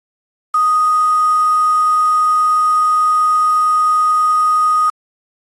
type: tone with quantisation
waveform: sine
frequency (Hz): 1244.5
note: D#6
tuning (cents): 0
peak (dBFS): -10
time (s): 0.54-4.9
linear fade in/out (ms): 5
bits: 5
effects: AAC 32 kbps